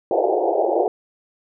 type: band-pass noise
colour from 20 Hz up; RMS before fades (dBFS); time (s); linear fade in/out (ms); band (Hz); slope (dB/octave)
pink; -19; 0.11-0.88; 2; 340 to 840; 96
effects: none